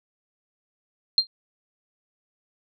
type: tone with exponential decay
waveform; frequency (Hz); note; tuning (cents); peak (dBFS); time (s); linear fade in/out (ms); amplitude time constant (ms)
sine; 4186; C8; 0; -10; 1.18-1.27; 1; 18
effects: none